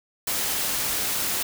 white noise, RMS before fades -26 dBFS, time 0.27-1.43 s, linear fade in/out 5 ms, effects none

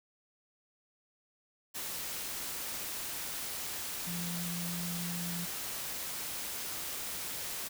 sine tone in noise, 173.4 Hz, F3, 12 cents flat, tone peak -37 dBFS, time 4.06-5.46 s, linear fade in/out 20 ms, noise white, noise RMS -39 dBFS, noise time 1.74-7.69 s, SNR -1 dB, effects none

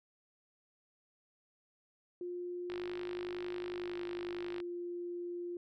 sine tone with pitch glide, 354.2 to 349.7 Hz, F4 to F4, +24 to +2 cents, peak -38 dBFS, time 2.21-5.57 s, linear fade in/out 2 ms, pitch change -22 cents, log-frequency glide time 3.72-4.02 s
click train, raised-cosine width 0.3 ms, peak -29 dBFS, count 98, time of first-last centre 2.7-4.602 s, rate 51 Hz
effects none

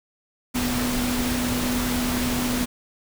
sine tone in noise, 246.9 Hz, B3, in tune, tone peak -24 dBFS, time 0.54-2.66 s, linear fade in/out 20 ms, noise pink, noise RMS -27 dBFS, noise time 0.54-2.66 s, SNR 0 dB, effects none

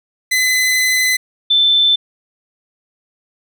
sawtooth / sine tone pair in turn, 2022 / 3534 Hz, B6 / A7, +40 / +7 cents, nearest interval minor seventh, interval 967 cents, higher second, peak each -9 dBFS, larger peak neither, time 0.31-1.17 / 1.5-1.96 s, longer first, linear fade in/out 10 ms, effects none

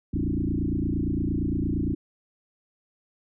sine tone with frequency modulation, 182.5 Hz, F#3, 24 cents flat, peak -23 dBFS, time 0.13-1.95 s, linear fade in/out 10 ms, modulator 28.7 Hz, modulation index 5, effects none

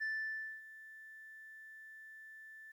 sine tone with ADSR envelope, 1760 Hz, A6, in tune, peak -32 dBFS, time 0-2.72 s, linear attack 24 ms, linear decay 590 ms, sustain -19 dB, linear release 8 ms, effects tanh soft clip ceiling -34 dBFS + 12-bit

